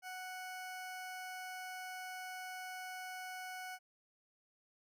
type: tone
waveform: 20% pulse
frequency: 740 Hz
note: F#5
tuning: in tune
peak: -39 dBFS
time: 0.02-3.79 s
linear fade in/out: 50 ms
effects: none